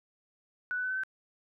sine tone with pitch steps, 1480 / 1494.6 / 1509.4 / 1524.2 / 1539.3 Hz, F#6 / F#6 / F#6 / G6 / G6, 0 / +17 / +34 / -49 / -32 cents, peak -30 dBFS, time 0.71-1.035 s, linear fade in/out 0 ms, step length 65 ms, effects none

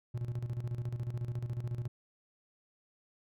triangle tone with tremolo, 120 Hz, B2, 49 cents flat, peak -30 dBFS, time 0.14-1.88 s, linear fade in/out 10 ms, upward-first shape square, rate 14 Hz, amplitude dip 65%, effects none

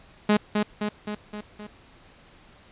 sawtooth tone with echo, 209.5 Hz, G#3, 15 cents sharp, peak -13 dBFS, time 0.29-0.37 s, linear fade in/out 5 ms, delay 260 ms, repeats 5, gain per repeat -4 dB, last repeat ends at 1.67 s, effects pink hiss -53 dBFS RMS until 2.71 s + resampled to 8000 Hz

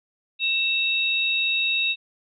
sine tone pair together, 2663 / 3775 Hz, E7 / A#7, +17 / +21 cents, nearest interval tritone, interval 604 cents, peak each -22 / -24 dBFS, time 0.39-1.96 s, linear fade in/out 50 ms, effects none

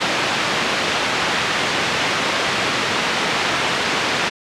white band-pass noise, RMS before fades -20 dBFS, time 0-4.3 s, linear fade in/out 20 ms, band 130 to 2900 Hz, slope 12 dB/octave, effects low-pass 8000 Hz 12 dB/octave

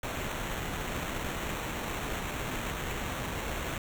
pink noise with sample-and-hold, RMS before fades -35 dBFS, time 0.03-3.78 s, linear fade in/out 2 ms, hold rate 4900 Hz, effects none

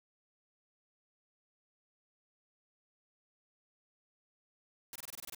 white noise bursts, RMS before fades -45 dBFS, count 9, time 4.93-5.348 s, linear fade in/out 2 ms, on 26 ms, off 23 ms, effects none

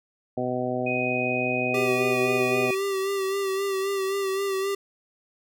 harmonic tone, 125.5 Hz, B2, 28 cents sharp, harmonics 1 / 2 / 3 / 4 / 5 / 6, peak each -35 / -30 / -32 / -32 / -30 / -33 dBFS, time 0.37-2.71 s, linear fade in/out 5 ms
sine tone with pitch glide, 2500 to 2471 Hz, D#7 to D#7, +8 to -13 cents, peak -27 dBFS, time 0.86-2.75 s, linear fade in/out 10 ms, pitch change -21 cents, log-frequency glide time 1.9-1.97 s
square tone with vibrato, 390 Hz, G4, 9 cents flat, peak -25 dBFS, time 1.74-4.75 s, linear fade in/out 5 ms, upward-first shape sine, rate 3.8 Hz, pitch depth 36 cents each way
effects none

